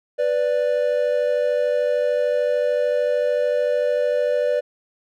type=tone pair together; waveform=triangle; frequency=493.9 / 587.3 Hz; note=B4 / D5; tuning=0 / 0 cents; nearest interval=minor third; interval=300 cents; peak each=-19 / -18 dBFS; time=0.18-4.61 s; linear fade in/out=20 ms; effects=none